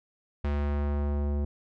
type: tone with low-pass filter sweep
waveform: square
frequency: 72.3 Hz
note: D2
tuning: 27 cents flat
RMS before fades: -28 dBFS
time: 0.44-1.45 s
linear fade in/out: 5 ms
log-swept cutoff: 2700 to 530 Hz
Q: 0.71
effects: none